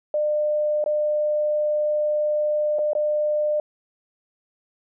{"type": "tone with dropouts", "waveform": "sine", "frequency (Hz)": 601, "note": "D5", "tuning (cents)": 40, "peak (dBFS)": -19, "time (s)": [0.14, 3.6], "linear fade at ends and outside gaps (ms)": 2, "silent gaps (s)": [[0.841, 0.861], [2.786, 2.79], [2.933, 2.951]], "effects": []}